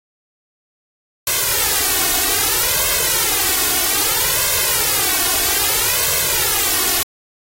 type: noise with flanger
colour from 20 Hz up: white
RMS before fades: -17 dBFS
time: 1.27-7.03 s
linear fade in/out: 2 ms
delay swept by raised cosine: 1.9 to 2.75 ms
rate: 0.62 Hz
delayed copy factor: +1
effects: AAC 48 kbps